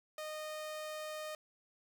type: tone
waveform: sawtooth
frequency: 616 Hz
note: D#5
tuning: 17 cents flat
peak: -37 dBFS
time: 0.18-1.35 s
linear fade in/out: 2 ms
effects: none